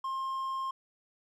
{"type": "tone", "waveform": "triangle", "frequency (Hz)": 1063, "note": "C6", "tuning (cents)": 27, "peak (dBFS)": -30, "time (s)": [0.04, 0.71], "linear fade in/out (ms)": 5, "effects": []}